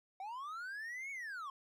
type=linear two-way sweep; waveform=triangle; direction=up then down; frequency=740 to 2245 to 1049 Hz; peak=-40 dBFS; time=0.2-1.5 s; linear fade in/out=2 ms; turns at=1.11 s; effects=none